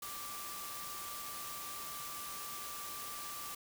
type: tone in noise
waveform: sine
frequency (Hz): 1172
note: D6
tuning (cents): -4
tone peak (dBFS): -47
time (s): 0.02-3.55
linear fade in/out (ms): 5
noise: white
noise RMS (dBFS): -45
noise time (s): 0.02-3.55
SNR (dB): -5
effects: none